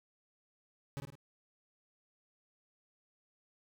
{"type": "tone with echo", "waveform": "40% pulse", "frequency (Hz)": 140, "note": "C#3", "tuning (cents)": 18, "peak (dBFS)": -37, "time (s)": [0.97, 1], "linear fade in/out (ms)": 0, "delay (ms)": 51, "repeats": 3, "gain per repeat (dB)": -5, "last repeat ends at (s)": 1.153, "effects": []}